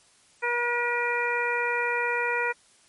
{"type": "harmonic tone", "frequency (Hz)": 480, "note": "B4", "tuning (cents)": -49, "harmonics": [1, 2, 3, 4, 5], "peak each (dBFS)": [-30, -30, -30, -30, -30], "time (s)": [0.42, 2.53], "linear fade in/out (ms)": 20, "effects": ["white hiss -59 dBFS RMS until 2.88 s", "MP3 48 kbps"]}